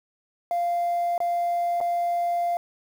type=tone with dropouts; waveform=sine; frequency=695 Hz; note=F5; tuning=9 cents flat; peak=-20 dBFS; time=0.51-2.57 s; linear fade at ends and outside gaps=1 ms; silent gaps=1.179-1.203 / 1.804-1.811 s; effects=tanh soft clip ceiling -20 dBFS + 8-bit